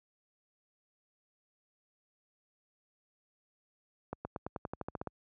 accelerating click train, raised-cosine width 1 ms, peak -23 dBFS, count 12, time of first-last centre 4.13-5.073 s, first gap 120 ms, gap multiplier 0.93, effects high-pass 60 Hz 12 dB/octave

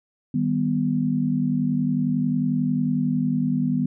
sine chord, Eb augmented, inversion none, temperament equal, 155.56 / 196 / 246.9 Hz, Eb3 / G3 / B3, 0 / 0 / 0 cents, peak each -25 / -26 / -22 dBFS, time 0.34-3.86 s, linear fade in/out 5 ms, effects none

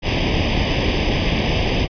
pink noise with comb filter, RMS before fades -18 dBFS, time 0.02-1.88 s, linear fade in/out 50 ms, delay 0.36 ms, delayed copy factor +0.9, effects resampled to 11025 Hz

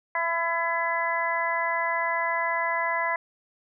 harmonic tone with a mistuned harmonic, 334.7 Hz, E4, 26 cents sharp, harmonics 2 / 3 / 4 / 5 / 6, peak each -31 / -27 / -38 / -32 / -29 dBFS, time 0.15-3.16 s, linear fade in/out 2 ms, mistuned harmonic 5, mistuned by +17 cents, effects none

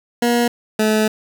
20% pulse tone pair in turn, 238.7 / 216.1 Hz, A#3 / A3, +41 / -31 cents, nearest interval major second, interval 172 cents, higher first, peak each -9 dBFS, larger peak neither, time 0.22-0.48 / 0.79-1.08 s, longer second, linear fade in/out 5 ms, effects none

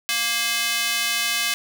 square tone with high-pass filter, 233.1 Hz, A#3, in tune, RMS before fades -23 dBFS, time 0.09-1.54 s, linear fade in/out 0 ms, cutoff 2400 Hz, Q 1.1, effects none

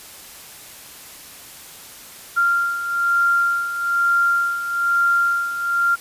sine beating tone pair, 1388 / 1389.1 Hz, F6 / F6, -11 / -10 cents, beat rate 1.1 Hz, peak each -23 / -17 dBFS, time 2.36-5.96 s, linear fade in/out 20 ms, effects white hiss -40 dBFS RMS until 6 s + resampled to 32000 Hz

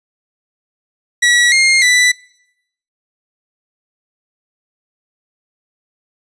sawtooth tone with pitch steps, 1933 / 2127 / 1980 Hz, B6 / C7 / B6, -38 / +28 / +4 cents, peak -5 dBFS, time 1.22-2.12 s, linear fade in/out 10 ms, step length 300 ms, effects noise-tail reverb RT60 0.8 s tail -24 dB re dry + resampled to 22050 Hz

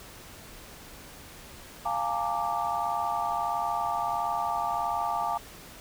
sine chord, Bb dominant seventh, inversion second, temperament equal with one note detuned, 698.5 / 830.6 / 912.1 / 1174.7 Hz, F5 / Ab5 / Bb5 / D6, 0 / 0 / -38 / 0 cents, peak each -32 dBFS, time 1.85-5.38 s, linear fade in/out 10 ms, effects pink hiss -47 dBFS RMS until 5.8 s

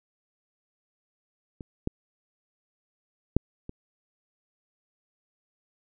clicks, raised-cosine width 3 ms, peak -26 / -14 / -6 / -24 dBFS, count 4, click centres 1.608 / 1.874 / 3.366 / 3.694 s, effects none

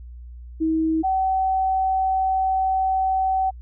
sine tone pair in turn, 320 / 761.1 Hz, D#4 / F#5, +49 / +49 cents, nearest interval octave + minor third, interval 1500 cents, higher second, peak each -18 dBFS, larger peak neither, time 0.6-1.03 / 1.03-3.51 s, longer second, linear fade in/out 20 ms, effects added 60 Hz sine -36 dBFS peak until 3.61 s

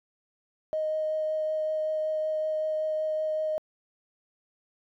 triangle tone with vibrato, 622.3 Hz, D#5, in tune, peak -22 dBFS, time 0.73-3.58 s, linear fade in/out 0 ms, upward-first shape triangle, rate 5.3 Hz, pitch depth 10 cents each way, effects tanh soft clip ceiling -24 dBFS

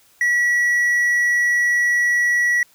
triangle tone, 1935 Hz, B6, 36 cents flat, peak -13 dBFS, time 0.21-2.63 s, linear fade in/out 2 ms, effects white hiss -55 dBFS RMS until 2.74 s

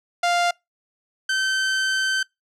sawtooth tone pair in turn, 698.5 / 1543.4 Hz, F5 / G6, 0 / -27 cents, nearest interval octave + major second, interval 1373 cents, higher second, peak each -14 / -16 dBFS, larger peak first, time 0.23-0.51 / 1.29-2.23 s, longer second, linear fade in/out 5 ms, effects noise-tail reverb RT60 0.2 s tail -26 dB re dry + low-pass 7000 Hz 12 dB/octave

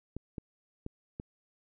clicks, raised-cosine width 3 ms, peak -25 dBFS, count 4, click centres 0.166 / 0.382 / 0.864 / 1.199 s, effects none

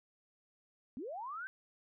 sine linear sweep, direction up, 220 to 1579 Hz, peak -40 dBFS, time 0.97-1.47 s, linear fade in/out 0 ms, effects none

